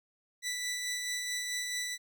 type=tone with tremolo; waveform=15% pulse; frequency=1975.5 Hz; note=B6; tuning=in tune; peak=-26 dBFS; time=0.42-1.98 s; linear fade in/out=50 ms; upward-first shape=sine; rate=4.6 Hz; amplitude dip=30%; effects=none